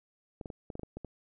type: clicks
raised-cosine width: 2 ms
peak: -27 dBFS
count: 9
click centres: 0.412 / 0.458 / 0.502 / 0.702 / 0.754 / 0.795 / 0.833 / 0.97 / 1.047 s
effects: none